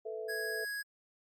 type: chord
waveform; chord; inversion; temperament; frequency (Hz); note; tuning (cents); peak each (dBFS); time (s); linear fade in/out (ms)
sine; A suspended second; none; just; 440 / 495 / 660; A4 / B4 / E5; 0 / +4 / +2; -39 / -45 / -44; 0.05-0.65; 10
type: tone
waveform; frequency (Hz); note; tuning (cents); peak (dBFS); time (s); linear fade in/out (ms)
square; 1661.2; G#6; 0; -37; 0.28-0.83; 20
effects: Opus 48 kbps